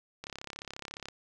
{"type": "click train", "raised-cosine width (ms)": 0.2, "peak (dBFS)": -23, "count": 30, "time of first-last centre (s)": [0.24, 1.085], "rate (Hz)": 34.3, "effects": []}